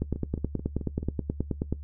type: two click trains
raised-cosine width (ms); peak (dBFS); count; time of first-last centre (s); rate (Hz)
3; -22 / -14; 5 / 17; 0.16-1.03 / 0.02-1.726; 4.6 / 9.38
effects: noise-tail reverb RT60 0.1 s tail -18 dB re dry + added 72 Hz sine -37 dBFS peak until 1.83 s